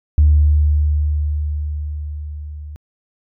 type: tone with level ramp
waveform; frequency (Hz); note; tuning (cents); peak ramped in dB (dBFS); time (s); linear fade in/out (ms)
sine; 74.7; D2; +30; -6 to -29; 0.18-2.76; 0
effects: tanh soft clip ceiling -3 dBFS